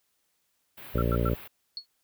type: band-stop noise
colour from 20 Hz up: white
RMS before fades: -45 dBFS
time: 0.77-1.48 s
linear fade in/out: 10 ms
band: 3200 to 14000 Hz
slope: 24 dB/octave
type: harmonic tone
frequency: 58.6 Hz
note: A#1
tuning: 10 cents sharp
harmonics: 1 / 2 / 3 / 4 / 5 / 6 / 7 / 8 / 9 / 10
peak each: -28 / -29 / -33 / -35 / -37 / -38 / -35 / -37 / -37 / -38 dBFS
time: 0.94-1.35 s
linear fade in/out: 10 ms
type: tone bursts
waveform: sine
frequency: 1346 Hz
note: E6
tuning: 36 cents sharp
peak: -29 dBFS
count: 3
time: 0.98-1.292 s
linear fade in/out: 2 ms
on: 38 ms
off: 99 ms
type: tone with exponential decay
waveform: sine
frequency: 4353 Hz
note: C#8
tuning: 32 cents flat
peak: -29 dBFS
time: 1.77-1.86 s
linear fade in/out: 1 ms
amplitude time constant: 19 ms
effects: white hiss -74 dBFS RMS until 2.03 s